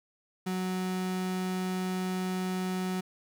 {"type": "tone", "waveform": "35% pulse", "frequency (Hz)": 185, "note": "F#3", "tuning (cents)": 0, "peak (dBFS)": -28, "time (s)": [0.46, 3.01], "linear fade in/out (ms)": 10, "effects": []}